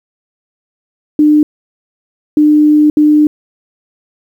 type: tone bursts at uneven times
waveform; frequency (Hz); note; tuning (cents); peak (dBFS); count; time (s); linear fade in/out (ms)
sine; 300.7; D4; +41; -4; 3; 1.19-1.43 / 2.37-2.9 / 2.97-3.27; 2
effects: 7-bit